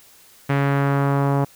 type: tone with low-pass filter sweep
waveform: sawtooth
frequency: 139.8 Hz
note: C#3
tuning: 15 cents sharp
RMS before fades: -19 dBFS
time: 0.49-1.45 s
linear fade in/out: 10 ms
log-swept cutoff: 2100 to 930 Hz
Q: 1.6
effects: white hiss -50 dBFS RMS until 1.55 s